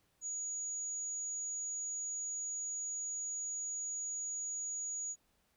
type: tone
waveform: sine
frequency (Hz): 6800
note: G#8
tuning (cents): +40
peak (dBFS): -37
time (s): 0.21-5.16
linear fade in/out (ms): 50
effects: pink hiss -75 dBFS RMS until 5.56 s